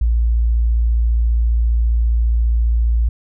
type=tone; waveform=sine; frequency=57.4 Hz; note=A#1; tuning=26 cents flat; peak=-12 dBFS; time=0.01-3.09 s; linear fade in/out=5 ms; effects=none